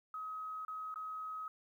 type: tone with dropouts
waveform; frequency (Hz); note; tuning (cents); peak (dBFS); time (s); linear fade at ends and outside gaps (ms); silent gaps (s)
sine; 1270; D#6; +35; -40; 0.14-1.48; 2; 0.65-0.681 / 0.942-0.958
effects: 12-bit